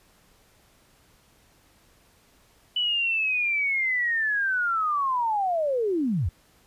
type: linear sweep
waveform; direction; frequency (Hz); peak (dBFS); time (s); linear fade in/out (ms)
sine; down; 2981 to 67.4; -22; 2.76-6.29; 5
effects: pink hiss -60 dBFS RMS until 6.66 s + resampled to 32000 Hz